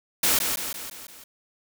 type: noise with echo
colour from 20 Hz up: white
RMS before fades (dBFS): -21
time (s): 0.23-0.39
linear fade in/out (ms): 5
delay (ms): 170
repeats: 5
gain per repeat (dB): -5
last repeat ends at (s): 1.24
effects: none